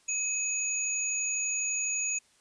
sine tone pair together, 2546 / 6766 Hz, D#7 / G#8, +39 / +31 cents, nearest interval octave + perfect fourth, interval 1692 cents, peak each -34 / -29 dBFS, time 0.08-2.19 s, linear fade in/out 10 ms, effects white hiss -64 dBFS RMS until 2.4 s + resampled to 22050 Hz

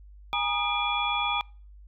sine tone cluster, 821 / 949 / 1229 / 2389 / 3387 Hz, G#5 / A#5 / D#6 / D7 / G#7, -20 / +31 / -22 / +29 / +33 cents, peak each -31 dBFS, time 0.33-1.41 s, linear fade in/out 0 ms, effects noise-tail reverb RT60 0.4 s tail -25 dB re dry + added 50 Hz sine -46 dBFS peak until 1.87 s

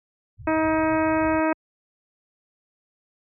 white low-pass noise, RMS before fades -37 dBFS, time 0.37-1.42 s, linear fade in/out 50 ms, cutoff 130 Hz, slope 96 dB/octave
harmonic tone, 316.6 Hz, D#4, 30 cents sharp, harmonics 1 / 2 / 3 / 4 / 5 / 6 / 7 / 8, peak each -22 / -24 / -27 / -31 / -32 / -36 / -37 / -37 dBFS, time 0.47-1.53 s, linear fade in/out 5 ms
effects high-pass 60 Hz 12 dB/octave

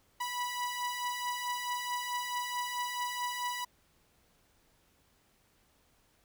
sawtooth beating tone pair, 978 / 982.6 Hz, B5 / B5, -17 / -9 cents, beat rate 4.6 Hz, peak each -36 / -31 dBFS, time 0.2-3.65 s, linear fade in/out 10 ms, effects pink hiss -69 dBFS RMS until 6.24 s

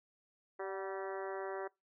harmonic tone with a mistuned harmonic, 193.5 Hz, G3, 22 cents flat, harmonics 2 / 3 / 4 / 5 / 6 / 7 / 8 / 9 / 10, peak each -41 / -45 / -47 / -49 / -51 / -52 / -53 / -54 / -55 dBFS, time 0.59-1.68 s, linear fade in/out 10 ms, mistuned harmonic 4, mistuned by -36 cents, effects noise-tail reverb RT60 0.2 s tail -23 dB re dry

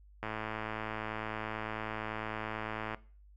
click train, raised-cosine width 0.5 ms, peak -22 dBFS, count 297, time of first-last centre 0.23-2.946 s, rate 109 Hz, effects noise-tail reverb RT60 0.4 s tail -19 dB re dry + added 50 Hz sine -55 dBFS peak until 3.36 s

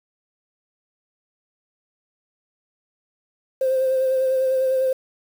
sine tone with vibrato, 523.3 Hz, C5, in tune, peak -16 dBFS, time 3.61-4.93 s, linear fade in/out 5 ms, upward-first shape sine, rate 10 Hz, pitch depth 22 cents each way, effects tanh soft clip ceiling -13 dBFS + 7-bit

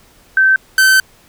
sine / 45% pulse tone pair in turn, 1547 / 1539.2 Hz, G6 / G6, -23 / -32 cents, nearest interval unison, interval 9 cents, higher first, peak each -7 dBFS, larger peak neither, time 0.37-0.56 / 0.78-1 s, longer second, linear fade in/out 2 ms, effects pink hiss -48 dBFS RMS until 1.28 s

